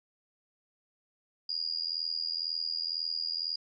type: tone with amplitude modulation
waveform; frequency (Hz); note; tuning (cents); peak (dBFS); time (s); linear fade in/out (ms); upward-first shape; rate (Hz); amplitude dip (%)
sine; 4848; D#8; -46; -27; 1.49-3.56; 5; sine; 82; 90
effects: none